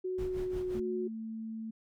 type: tone with pitch glide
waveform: sine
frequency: 370 to 364.5 Hz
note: F#4 to F#4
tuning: 0 to -26 cents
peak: -32 dBFS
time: 0.04-1.08 s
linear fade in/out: 10 ms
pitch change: -26 cents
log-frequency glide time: 0.26-0.83 s
type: noise with tremolo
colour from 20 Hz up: brown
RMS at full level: -40 dBFS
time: 0.18-0.8 s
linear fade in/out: 5 ms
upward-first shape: sine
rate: 5.7 Hz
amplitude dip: 75%
type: tone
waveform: sine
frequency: 222.4 Hz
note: A3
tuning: 19 cents sharp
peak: -37 dBFS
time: 0.74-1.71 s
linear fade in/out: 10 ms
effects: none